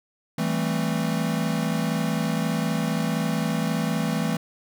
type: chord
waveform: square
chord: A minor seventh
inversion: second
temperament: equal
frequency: 164.81 / 196 / 220 / 261.6 Hz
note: E3 / G3 / A3 / C4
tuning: 0 / 0 / 0 / 0 cents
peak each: -27 / -32 / -28 / -32 dBFS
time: 0.38-4.37 s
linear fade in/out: 5 ms
effects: none